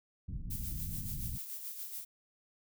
pink low-pass noise, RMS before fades -40 dBFS, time 0.28-1.38 s, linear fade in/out 10 ms, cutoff 190 Hz, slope 24 dB/octave
violet noise with tremolo, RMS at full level -41 dBFS, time 0.5-2.05 s, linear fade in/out 10 ms, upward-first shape sine, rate 7 Hz, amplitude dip 50%
effects none

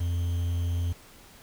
triangle tone with quantisation, 86.3 Hz, F2, 20 cents flat, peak -23 dBFS, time 0-0.93 s, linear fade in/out 10 ms, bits 8, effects pink hiss -52 dBFS RMS until 1.42 s

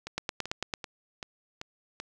two click trains, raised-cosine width 0.2 ms, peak -20 / -13 dBFS, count 6 / 6, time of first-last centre 0.07-2.001 / 0.18-0.738 s, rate 2.59 / 8.96 Hz, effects none

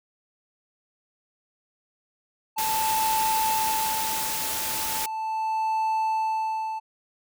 triangle tone with tremolo, 880 Hz, A5, in tune, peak -20 dBFS, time 2.56-6.8 s, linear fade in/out 20 ms, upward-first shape sine, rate 0.37 Hz, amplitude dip 80%
white noise, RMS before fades -29 dBFS, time 2.58-5.06 s, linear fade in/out 5 ms
effects none

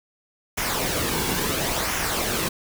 pink noise with flanger, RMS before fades -25 dBFS, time 0.57-2.49 s, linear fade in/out 10 ms, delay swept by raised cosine 0.23 to 1.63 ms, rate 0.72 Hz, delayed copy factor -0.5, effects none

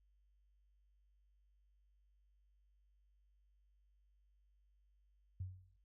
sine tone with exponential decay, 92.5 Hz, F#2, in tune, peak -39 dBFS, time 5.4-5.77 s, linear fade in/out 5 ms, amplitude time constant 80 ms, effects noise-tail reverb RT60 0.1 s tail -18 dB re dry + added 50 Hz sine -70 dBFS peak until 5.84 s

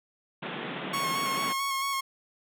pink band-pass noise, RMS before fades -36 dBFS, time 0.42-1.53 s, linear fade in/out 10 ms, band 140 to 3600 Hz, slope 96 dB/octave
sawtooth tone with vibrato, 1094 Hz, C#6, 23 cents flat, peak -24 dBFS, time 0.93-2.01 s, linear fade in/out 10 ms, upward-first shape square, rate 4.5 Hz, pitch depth 20 cents each way
effects none

